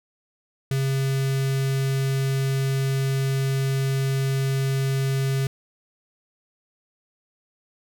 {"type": "tone with notch filter", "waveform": "square", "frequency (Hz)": 135, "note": "C#3", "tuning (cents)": -45, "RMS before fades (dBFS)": -23, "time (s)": [0.71, 5.47], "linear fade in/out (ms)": 2, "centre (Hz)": 870, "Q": 1, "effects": []}